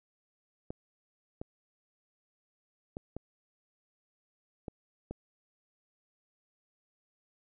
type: clicks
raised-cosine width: 2 ms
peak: -25 dBFS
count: 6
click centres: 0.705 / 1.415 / 2.969 / 3.166 / 4.682 / 5.11 s
effects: none